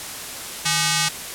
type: ring-modulated tone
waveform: 5% pulse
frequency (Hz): 684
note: F5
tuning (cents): -36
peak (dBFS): -4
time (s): 0.65-1.09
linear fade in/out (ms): 10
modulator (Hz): 528
effects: white hiss -32 dBFS RMS until 1.34 s + low-pass 12000 Hz 12 dB/octave